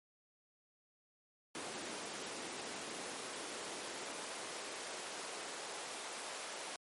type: noise with high-pass filter sweep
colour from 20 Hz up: pink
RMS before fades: -45 dBFS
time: 1.55-6.76 s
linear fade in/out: 0 ms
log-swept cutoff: 280 to 560 Hz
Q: 1
effects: MP3 48 kbps